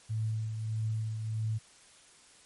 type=tone with tremolo; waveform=sine; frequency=110 Hz; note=A2; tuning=in tune; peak=-28 dBFS; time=0.09-1.59 s; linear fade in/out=20 ms; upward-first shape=triangle; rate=1.6 Hz; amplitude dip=50%; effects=white hiss -58 dBFS RMS until 2.45 s + MP3 48 kbps